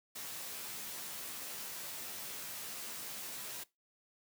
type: noise with comb filter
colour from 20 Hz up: white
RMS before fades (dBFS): -44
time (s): 0.15-3.64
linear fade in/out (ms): 10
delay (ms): 14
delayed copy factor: +0.6
effects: noise-tail reverb RT60 0.2 s tail -20 dB re dry + high-pass 100 Hz 12 dB/octave